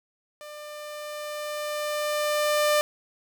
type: tone with level ramp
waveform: sawtooth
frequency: 597 Hz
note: D5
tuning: 28 cents sharp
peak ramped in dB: -36 to -15 dBFS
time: 0.41-2.81 s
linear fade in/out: 0 ms
effects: none